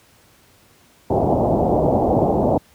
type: low-pass noise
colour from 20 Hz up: white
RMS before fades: -17 dBFS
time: 1.1-2.58 s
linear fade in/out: 5 ms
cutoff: 800 Hz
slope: 48 dB/octave
effects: pink hiss -53 dBFS RMS until 2.74 s + high-pass 60 Hz 12 dB/octave